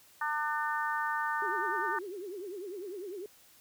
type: harmonic tone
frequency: 300 Hz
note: D4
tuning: 37 cents sharp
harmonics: 3 / 4 / 5 / 6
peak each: -34 / -35 / -36 / -37 dBFS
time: 0.21-1.99 s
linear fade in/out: 5 ms
type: tone with vibrato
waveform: sine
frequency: 382.4 Hz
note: G4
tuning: 43 cents flat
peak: -38 dBFS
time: 1.42-3.26 s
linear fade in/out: 2 ms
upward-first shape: triangle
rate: 10 Hz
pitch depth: 210 cents each way
effects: white hiss -60 dBFS RMS until 3.6 s